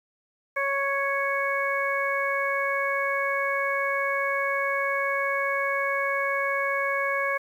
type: harmonic tone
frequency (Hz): 554.4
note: C#5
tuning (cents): 0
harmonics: 1 / 2 / 3 / 4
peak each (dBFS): -29 / -29 / -29 / -29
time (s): 0.56-7.38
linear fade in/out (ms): 10
effects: 9-bit